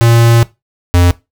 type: tone pair in turn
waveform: square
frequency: 116.54 / 87.97 Hz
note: A#2 / F2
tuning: 0 / +13 cents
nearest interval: perfect fourth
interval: 487 cents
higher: first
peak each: -6 dBFS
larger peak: neither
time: 0.01-0.43 / 0.94-1.11 s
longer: first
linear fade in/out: 0 ms
effects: noise-tail reverb RT60 0.2 s tail -18 dB re dry